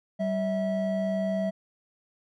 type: tone pair together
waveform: triangle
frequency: 193.2 / 649.8 Hz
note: G3 / E5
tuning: -25 / -25 cents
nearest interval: octave + major sixth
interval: 2100 cents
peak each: -26 dBFS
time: 0.19-1.51 s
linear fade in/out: 20 ms
effects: none